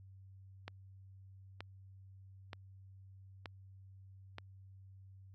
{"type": "click train", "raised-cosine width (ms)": 0.3, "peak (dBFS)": -28, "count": 5, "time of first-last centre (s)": [0.68, 4.384], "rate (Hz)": 1.08, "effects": ["added 96 Hz sine -54 dBFS peak until 5.34 s", "AAC 32 kbps"]}